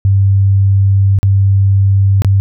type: tone with dropouts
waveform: sine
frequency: 98 Hz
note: G2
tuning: in tune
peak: -6 dBFS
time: 0.05-2.4 s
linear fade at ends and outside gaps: 0 ms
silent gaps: 1.188-1.23 / 2.22-2.247 s
effects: none